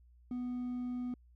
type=tone with hard clipping; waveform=triangle; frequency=247.4 Hz; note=B3; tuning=3 cents sharp; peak=-36 dBFS; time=0.31-1.14 s; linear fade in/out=2 ms; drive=5 dB; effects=added 60 Hz sine -59 dBFS peak until 1.35 s